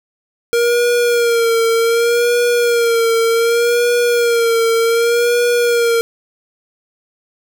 square tone with vibrato, 468.7 Hz, A#4, 9 cents sharp, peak -12 dBFS, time 0.53-6.01 s, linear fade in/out 0 ms, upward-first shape sine, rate 0.66 Hz, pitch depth 45 cents each way, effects none

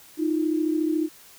sine tone pair together, 311.1 / 345.1 Hz, D#4 / F4, 0 / -21 cents, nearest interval major second, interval 179 cents, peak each -22 / -27 dBFS, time 0.17-1.09 s, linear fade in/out 50 ms, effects white hiss -50 dBFS RMS until 1.38 s

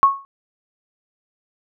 sine tone with exponential decay, 1100 Hz, C#6, 14 cents flat, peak -5 dBFS, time 0.03-0.25 s, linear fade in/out 0 ms, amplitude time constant 47 ms, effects none

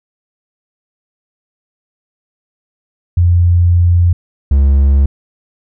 sine / triangle tone pair in turn, 87.31 / 69.3 Hz, F2 / C#2, 0 / 0 cents, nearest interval major third, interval 400 cents, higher first, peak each -6 / -4 dBFS, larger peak second, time 3.17-4.13 / 4.51-5.06 s, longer first, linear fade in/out 5 ms, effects none

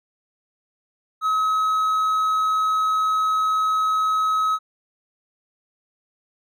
triangle tone, 1279 Hz, D#6, 47 cents sharp, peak -16 dBFS, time 1.21-4.59 s, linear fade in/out 50 ms, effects none

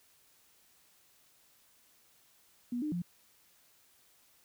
sine tone with pitch steps, 242.4 / 302.7 / 175.1 Hz, B3 / D#4 / F3, -32 / -48 / +5 cents, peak -32 dBFS, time 2.72-3.02 s, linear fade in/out 5 ms, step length 100 ms, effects white hiss -66 dBFS RMS until 4.44 s

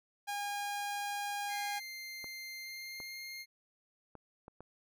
sawtooth tone, 814 Hz, G#5, 35 cents flat, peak -32 dBFS, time 0.27-1.8 s, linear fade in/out 20 ms
25% pulse tone with pitch glide, 2100 to 2123 Hz, C7 to C7, +6 to +25 cents, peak -39 dBFS, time 1.48-3.46 s, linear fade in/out 50 ms, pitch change +19 cents, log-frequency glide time 2.62-3.21 s
clicks, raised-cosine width 1 ms, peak -35 dBFS, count 5, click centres 2.243 / 3.002 / 4.153 / 4.481 / 4.606 s
effects none

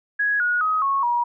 sine tone with pitch steps, 1666 / 1450.3 / 1262.6 / 1099.2 / 956.9 Hz, G#6 / F#6 / D#6 / C#6 / A#5, +5 / -35 / +25 / -15 / +45 cents, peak -18 dBFS, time 0.19-1.24 s, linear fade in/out 10 ms, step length 210 ms, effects none

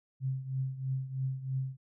sine tone with tremolo, 132.3 Hz, C3, 20 cents sharp, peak -28 dBFS, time 0.2-1.77 s, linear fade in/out 50 ms, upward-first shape triangle, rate 3.1 Hz, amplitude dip 80%, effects none

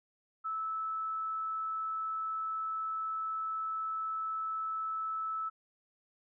sine tone, 1308 Hz, E6, 14 cents flat, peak -33 dBFS, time 0.44-5.5 s, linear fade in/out 20 ms, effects none

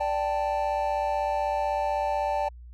triangle chord, D suspended fourth, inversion none, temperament equal, 587.3 / 784 / 880 Hz, D5 / G5 / A5, 0 / 0 / 0 cents, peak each -27 dBFS, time 0-2.49 s, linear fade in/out 10 ms, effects added 60 Hz sine -42 dBFS peak until 2.73 s

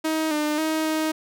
sawtooth tone with pitch steps, 316 / 301 / 315.4 / 313.7 Hz, D#4 / D4 / D#4 / D#4, +27 / +43 / +24 / +14 cents, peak -18 dBFS, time 0.04-1.12 s, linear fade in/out 10 ms, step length 270 ms, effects none

